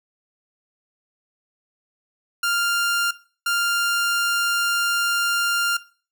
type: tone bursts at uneven times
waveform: sawtooth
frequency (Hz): 1396.9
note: F6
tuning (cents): 0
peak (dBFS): -16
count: 2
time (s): 2.43-3.11 / 3.46-5.77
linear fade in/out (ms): 5
effects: noise-tail reverb RT60 0.4 s tail -18 dB re dry